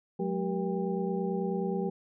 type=tone cluster; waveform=sine; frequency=183.1 / 212.4 / 388.5 / 476.9 / 797 Hz; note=F#3 / G#3 / G4 / A#4 / G5; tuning=-18 / +39 / -16 / +39 / +28 cents; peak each=-32 / -36 / -33 / -37 / -40 dBFS; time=0.19-1.9 s; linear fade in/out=10 ms; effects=none